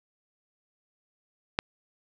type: click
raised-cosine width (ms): 0.3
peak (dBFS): -8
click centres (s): 1.589
effects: none